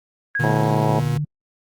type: tone with exponential decay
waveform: sine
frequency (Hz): 1645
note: G#6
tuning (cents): -17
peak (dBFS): -18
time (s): 0.35-1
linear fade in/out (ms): 1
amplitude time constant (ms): 140
type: tone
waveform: 40% pulse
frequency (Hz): 119.1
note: A#2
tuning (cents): +38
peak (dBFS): -22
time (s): 0.39-1.18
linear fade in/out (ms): 10
type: tone with pitch glide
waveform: sine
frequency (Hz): 150 to 148.62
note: D3 to D3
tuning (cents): +37 to +21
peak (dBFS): -20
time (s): 0.4-1.25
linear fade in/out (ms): 10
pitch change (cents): -16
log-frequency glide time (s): 0.68-0.8
type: harmonic tone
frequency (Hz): 107.8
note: A2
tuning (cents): -35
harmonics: 2 / 3 / 4 / 5 / 6 / 7 / 8 / 9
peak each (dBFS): -27 / -27 / -27 / -27 / -27 / -27 / -27 / -27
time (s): 0.43-1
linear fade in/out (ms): 10
effects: Opus 24 kbps